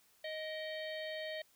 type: harmonic tone with a mistuned harmonic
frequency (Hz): 625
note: D#5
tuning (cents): +8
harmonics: 1 / 3 / 4 / 5 / 6 / 7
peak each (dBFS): -41 / -46 / -53 / -49 / -53 / -54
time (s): 0.24-1.42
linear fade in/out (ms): 5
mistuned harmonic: 4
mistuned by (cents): -130
effects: white hiss -69 dBFS RMS until 1.55 s